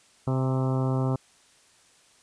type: harmonic tone with a mistuned harmonic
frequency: 130.81 Hz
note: C3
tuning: in tune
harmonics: 1 / 2 / 3 / 4 / 5 / 6 / 7 / 8 / 9 / 10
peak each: -24 / -30 / -34 / -36 / -38 / -40 / -41 / -42 / -43 / -44 dBFS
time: 0.27-1.16 s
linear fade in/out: 5 ms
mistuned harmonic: 6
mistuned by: +31 cents
effects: white hiss -59 dBFS RMS until 2.22 s + resampled to 22050 Hz